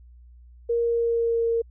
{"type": "tone with pitch glide", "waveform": "sine", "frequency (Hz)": [469, 461.5], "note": ["A#4", "A#4"], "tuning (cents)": [11, -17], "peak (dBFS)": -20, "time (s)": [0.69, 1.62], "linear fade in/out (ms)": 10, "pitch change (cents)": -28, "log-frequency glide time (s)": [0.8, 1.45], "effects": ["added 60 Hz sine -46 dBFS peak until 1.7 s"]}